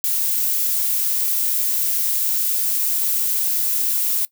violet noise, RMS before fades -20 dBFS, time 0.04-4.25 s, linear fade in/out 0 ms, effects noise-tail reverb RT60 0.1 s tail -20 dB re dry

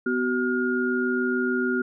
sine tone cluster, 249.4 / 376.2 / 1423 Hz, B3 / F#4 / F6, +17 / +29 / +32 cents, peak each -25 / -26 / -27 dBFS, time 0.06-1.82 s, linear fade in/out 5 ms, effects none

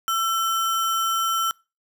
sine tone with sample-and-hold, 1339 Hz, E6, 27 cents sharp, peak -20 dBFS, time 0.08-1.51 s, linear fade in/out 0 ms, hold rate 4410 Hz, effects noise-tail reverb RT60 0.3 s tail -26 dB re dry

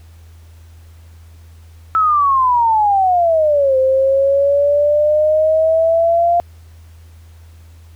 sine exponential two-way sweep, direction down then up, 1317 to 521 to 696 Hz, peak -10 dBFS, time 1.95-6.4 s, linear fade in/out 0 ms, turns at 3.77 s, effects added 82 Hz sine -38 dBFS peak until 7.95 s + pink hiss -53 dBFS RMS until 7.95 s

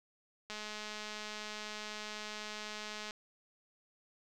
click train, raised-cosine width 0.2 ms, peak -26 dBFS, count 554, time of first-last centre 0.5-3.108 s, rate 212 Hz, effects none

